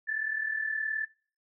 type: tone pair together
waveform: sine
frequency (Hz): 1720.8 / 1760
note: A6 / A6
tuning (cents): -39 / 0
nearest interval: unison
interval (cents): 39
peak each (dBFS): -34 / -30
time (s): 0.07-1.06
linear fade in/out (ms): 20
effects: noise-tail reverb RT60 0.4 s tail -21 dB re dry